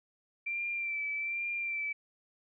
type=tone with vibrato; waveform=sine; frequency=2349 Hz; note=D7; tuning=in tune; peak=-32 dBFS; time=0.46-1.93 s; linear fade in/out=10 ms; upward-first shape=sine; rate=1.2 Hz; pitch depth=33 cents each way; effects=none